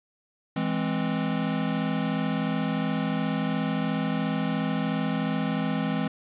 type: chord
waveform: square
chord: E augmented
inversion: none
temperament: equal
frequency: 164.81 / 207.7 / 261.6 Hz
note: E3 / G#3 / B#3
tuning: 0 / 0 / 0 cents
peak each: -30 dBFS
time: 0.56-6.08 s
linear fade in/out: 5 ms
effects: resampled to 8000 Hz + 8-bit